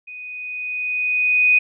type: tone with level ramp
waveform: sine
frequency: 2489 Hz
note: D#7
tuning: in tune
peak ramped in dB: -33 to -10 dBFS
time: 0.07-1.59 s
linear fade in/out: 10 ms
effects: none